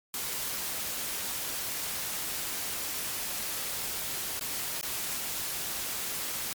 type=noise with dropouts; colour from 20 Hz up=white; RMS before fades=-34 dBFS; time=0.14-6.53 s; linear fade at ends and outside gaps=1 ms; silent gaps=4.395-4.41 / 4.812-4.829 s; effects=MP3 96 kbps